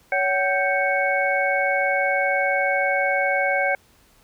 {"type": "tone cluster", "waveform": "sine", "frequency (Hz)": [562, 756, 1570, 2217], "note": ["C#5", "F#5", "G6", "C#7"], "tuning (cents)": [24, 37, 2, 0], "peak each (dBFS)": -24, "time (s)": [0.12, 3.75], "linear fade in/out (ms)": 2, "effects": ["pink hiss -57 dBFS RMS until 4.23 s"]}